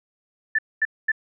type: tone bursts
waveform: sine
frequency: 1760 Hz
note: A6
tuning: in tune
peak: -17 dBFS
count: 3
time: 0.55-1.118 s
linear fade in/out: 5 ms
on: 36 ms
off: 230 ms
effects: none